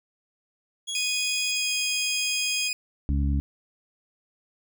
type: tone with pitch glide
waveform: 25% pulse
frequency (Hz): 3331 to 3266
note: G#7 to G#7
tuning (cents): +4 to -30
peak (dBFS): -25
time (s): 0.87-2.69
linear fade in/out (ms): 20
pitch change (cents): -34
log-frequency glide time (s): 1.48-1.72
type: tone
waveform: 20% pulse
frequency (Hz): 2487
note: D#7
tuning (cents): -1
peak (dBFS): -21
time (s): 0.95-2.73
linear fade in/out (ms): 2
type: harmonic tone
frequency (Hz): 70.3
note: C#2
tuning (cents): +25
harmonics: 1 / 2 / 3 / 4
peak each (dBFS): -22 / -30 / -33 / -33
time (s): 3.09-3.4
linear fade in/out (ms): 0
effects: none